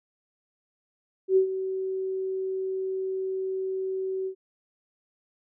sine tone with ADSR envelope, 379.5 Hz, F#4, 44 cents sharp, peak -15 dBFS, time 1.28-4.35 s, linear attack 84 ms, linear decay 100 ms, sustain -12 dB, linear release 84 ms, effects none

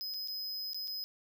square tone with dropouts, 5050 Hz, D#8, 25 cents sharp, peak -37 dBFS, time 0.01-1.04 s, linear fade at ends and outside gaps 0 ms, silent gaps 0.139-0.143 / 0.275-0.283 / 0.733-0.745 / 0.874-0.879 s, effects none

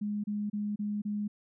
sine tone bursts, 207.7 Hz, G#3, in tune, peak -30 dBFS, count 5, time 0.01-1.28 s, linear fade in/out 10 ms, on 230 ms, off 30 ms, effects none

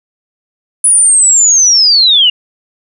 sine linear sweep, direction down, 9956 to 2805 Hz, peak -4 dBFS, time 0.84-2.3 s, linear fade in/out 5 ms, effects none

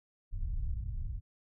pink low-pass noise, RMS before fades -35 dBFS, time 0.31-1.21 s, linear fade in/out 50 ms, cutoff 100 Hz, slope 24 dB/octave, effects none

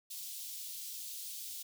white high-pass noise, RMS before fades -44 dBFS, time 0.1-1.63 s, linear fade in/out 10 ms, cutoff 3300 Hz, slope 24 dB/octave, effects none

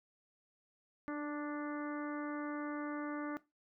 harmonic tone with a mistuned harmonic, 293.7 Hz, D4, in tune, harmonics 1 / 2 / 3 / 4 / 5 / 6 / 7, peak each -38 / -46 / -51 / -47 / -50 / -53 / -55 dBFS, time 1.08-3.37 s, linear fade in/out 0 ms, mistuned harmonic 1, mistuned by +17 cents, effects noise-tail reverb RT60 0.2 s tail -17 dB re dry

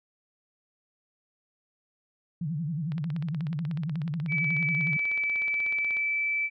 sine tone with vibrato, 157.3 Hz, D#3, 19 cents sharp, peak -28 dBFS, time 2.41-4.97 s, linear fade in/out 5 ms, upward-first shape sine, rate 11 Hz, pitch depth 190 cents each way
click train, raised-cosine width 0.3 ms, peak -27 dBFS, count 51, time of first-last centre 2.92-5.969 s, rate 16.4 Hz
sine tone with pitch glide, 2300 to 2316 Hz, D7 to D7, -37 to -25 cents, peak -25 dBFS, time 4.28-6.5 s, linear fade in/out 50 ms, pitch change +12 cents, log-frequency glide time 4.52-6.21 s
effects none

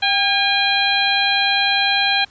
harmonic tone with a mistuned harmonic, 810 Hz, G#5, 43 cents flat, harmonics 1 / 2 / 3 / 4 / 5, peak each -21 / -21 / -21 / -21 / -21 dBFS, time 0.02-2.25 s, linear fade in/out 10 ms, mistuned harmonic 1, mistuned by -48 cents, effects pink hiss -50 dBFS RMS until 2.3 s + resampled to 16000 Hz

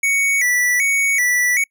square tone with vibrato, 2093 Hz, C7, in tune, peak -15 dBFS, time 0.03-1.64 s, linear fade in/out 5 ms, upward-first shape square, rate 1.3 Hz, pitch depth 110 cents each way, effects noise-tail reverb RT60 0.1 s tail -26 dB re dry

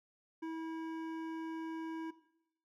sine tone with hard clipping, 324 Hz, E4, 30 cents flat, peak -40 dBFS, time 0.42-2.11 s, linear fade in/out 10 ms, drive 12 dB, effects noise-tail reverb RT60 0.8 s tail -17 dB re dry + MP3 96 kbps

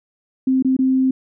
sine tone with dropouts, 261.6 Hz, C4, in tune, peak -13 dBFS, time 0.47-1.11 s, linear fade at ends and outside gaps 5 ms, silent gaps 0.625-0.647 / 0.767-0.789 s, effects none

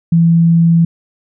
sine tone, 167.1 Hz, E3, 24 cents sharp, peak -6 dBFS, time 0.12-0.85 s, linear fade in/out 5 ms, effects none

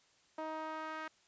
sawtooth tone with band-pass filter sweep, 314.3 Hz, D#4, 18 cents sharp, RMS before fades -42 dBFS, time 0.38-1.08 s, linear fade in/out 5 ms, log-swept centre 800 to 1500 Hz, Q 1.8, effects white hiss -69 dBFS RMS until 1.27 s + resampled to 16000 Hz

